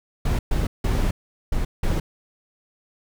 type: noise bursts at uneven times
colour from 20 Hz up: brown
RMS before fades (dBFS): -21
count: 5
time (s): 0.25-0.39 / 0.51-0.67 / 0.84-1.11 / 1.52-1.65 / 1.83-2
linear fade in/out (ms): 5
effects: none